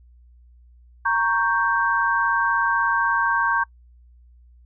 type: chord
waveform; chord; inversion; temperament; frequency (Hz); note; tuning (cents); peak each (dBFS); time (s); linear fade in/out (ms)
sine; G diminished; first; equal; 932.3 / 1108.7 / 1568; Bb5 / Db6 / G6; 0 / 0 / 0; -23 / -23 / -21; 1.05-3.64; 10
effects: noise-tail reverb RT60 0.1 s tail -26 dB re dry + added 60 Hz sine -48 dBFS peak until 4.65 s